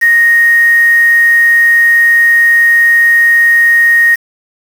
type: tone with quantisation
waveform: sine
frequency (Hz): 1864.7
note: A#6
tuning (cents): 0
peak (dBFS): -4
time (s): 0.01-4.16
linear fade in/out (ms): 20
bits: 4
effects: none